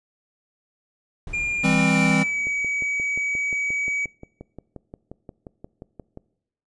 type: noise with exponential decay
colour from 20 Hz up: brown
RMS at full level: -35 dBFS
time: 1.27-3.39 s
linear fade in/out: 2 ms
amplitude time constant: 460 ms
type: tone with pitch glide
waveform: triangle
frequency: 2406 to 2271 Hz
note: D7 to C#7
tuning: +41 to +41 cents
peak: -21 dBFS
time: 1.33-4.06 s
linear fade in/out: 10 ms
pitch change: -100 cents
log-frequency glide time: 1.75-2.4 s
type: chord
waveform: square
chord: C major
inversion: first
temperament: equal with one note detuned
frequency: 164.81 / 200.1 / 261.6 Hz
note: E3 / G3 / C4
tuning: 0 / +36 / 0 cents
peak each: -23 dBFS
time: 1.63-2.24 s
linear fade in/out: 20 ms
type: click train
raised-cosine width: 2 ms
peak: -24 dBFS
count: 22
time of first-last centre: 2.47-6.174 s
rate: 5.67 Hz
effects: noise-tail reverb RT60 0.8 s tail -22 dB re dry + resampled to 22050 Hz